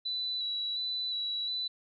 sine tone with vibrato, 3951 Hz, B7, in tune, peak -31 dBFS, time 0.05-1.68 s, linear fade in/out 10 ms, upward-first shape square, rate 1.4 Hz, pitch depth 16 cents each way, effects none

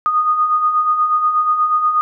sine beating tone pair, 1228 / 1236.3 Hz, D#6 / D#6, -23 / -11 cents, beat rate 8.3 Hz, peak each -22 / -13 dBFS, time 0.06-2.01 s, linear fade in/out 0 ms, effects none

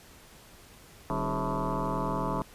sine tone with frequency modulation, 424.3 Hz, G#4, 37 cents sharp, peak -27 dBFS, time 1.1-2.42 s, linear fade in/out 0 ms, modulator 115 Hz, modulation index 6.3, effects pink hiss -53 dBFS RMS until 2.54 s + resampled to 32000 Hz

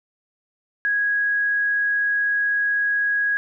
sine tone, 1656 Hz, G#6, 5 cents flat, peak -18 dBFS, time 0.85-3.37 s, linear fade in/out 0 ms, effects none

